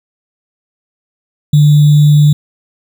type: tone with sample-and-hold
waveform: sine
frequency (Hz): 148.4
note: D3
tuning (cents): +18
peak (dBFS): -3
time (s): 1.53-2.33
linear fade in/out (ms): 5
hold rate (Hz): 3675
effects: none